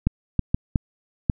clicks, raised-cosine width 5 ms, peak -6 dBFS, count 5, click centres 0.07 / 0.393 / 0.545 / 0.758 / 1.298 s, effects none

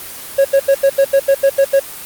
triangle tone bursts, 549 Hz, C#5, 17 cents flat, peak -5 dBFS, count 10, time 0.38-1.798 s, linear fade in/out 10 ms, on 68 ms, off 82 ms, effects white hiss -30 dBFS RMS until 2.05 s + Opus 32 kbps

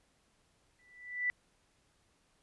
sine tone with exponential growth, 1975.5 Hz, B6, in tune, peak -27 dBFS, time 0.79-1.3 s, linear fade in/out 0 ms, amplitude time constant 110 ms, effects pink hiss -72 dBFS RMS until 2.42 s + resampled to 24000 Hz

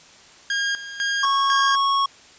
sawtooth tone with tremolo, 1622 Hz, G#6, 41 cents flat, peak -17 dBFS, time 0.5-1.76 s, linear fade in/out 2 ms, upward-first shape square, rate 2 Hz, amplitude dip 75%
square tone, 1104 Hz, C#6, 7 cents flat, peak -18 dBFS, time 1.23-2.06 s, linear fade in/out 5 ms
effects white hiss -48 dBFS RMS until 2.38 s + resampled to 16000 Hz

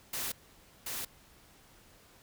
white noise with echo, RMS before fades -36 dBFS, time 0.13-0.32 s, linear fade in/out 5 ms, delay 730 ms, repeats 1, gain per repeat -2 dB, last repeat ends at 1.05 s, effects pink hiss -60 dBFS RMS until 2.22 s

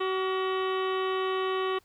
harmonic tone with a mistuned harmonic, 378 Hz, F#4, 37 cents sharp, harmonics 1 / 2 / 3 / 4 / 5 / 6 / 7 / 8 / 9 / 10, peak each -28 / -39 / -32 / -44 / -40 / -47 / -44 / -41 / -49 / -46 dBFS, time 0-1.79 s, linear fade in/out 10 ms, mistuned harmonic 4, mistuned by -85 cents, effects pink hiss -64 dBFS RMS until 1.84 s

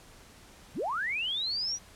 sine linear sweep, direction up, 77.78 to 5910 Hz, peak -29 dBFS, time 0.74-1.79 s, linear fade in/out 50 ms, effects pink hiss -54 dBFS RMS until 1.95 s + low-pass 11000 Hz 12 dB/octave

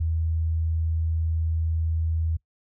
sine tone, 81 Hz, E2, 30 cents flat, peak -22 dBFS, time 0-2.37 s, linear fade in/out 10 ms, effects noise-tail reverb RT60 0.1 s tail -22 dB re dry

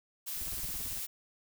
blue noise, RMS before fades -38 dBFS, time 0.26-1.07 s, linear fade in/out 20 ms
brown noise with tremolo, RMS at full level -43 dBFS, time 0.35-1.02 s, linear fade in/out 50 ms, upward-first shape sine, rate 18 Hz, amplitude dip 95%
effects none

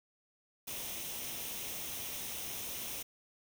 white noise with comb filter, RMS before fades -41 dBFS, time 0.67-3.03 s, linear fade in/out 10 ms, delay 0.33 ms, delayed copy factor +0.5, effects none

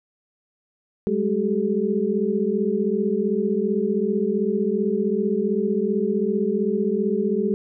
sine tone cluster, 196.1 / 211.6 / 386.7 / 429.4 Hz, G3 / G#3 / G4 / A4, +1 / +33 / -24 / -42 cents, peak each -27 / -24 / -24 / -25 dBFS, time 1.07-7.54 s, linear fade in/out 0 ms, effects none

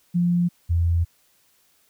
sine tone pair in turn, 174.61 / 84.77 Hz, F3 / E2, 0 / +49 cents, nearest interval octave + minor second, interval 1251 cents, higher first, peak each -17 dBFS, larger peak neither, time 0.14-0.49 / 0.69-1.05 s, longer second, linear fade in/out 20 ms, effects white hiss -62 dBFS RMS until 1.89 s

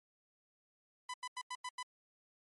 sawtooth tone bursts, 1000 Hz, B5, 21 cents sharp, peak -36 dBFS, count 6, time 1.09-1.829 s, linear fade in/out 5 ms, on 49 ms, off 89 ms, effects MP3 48 kbps

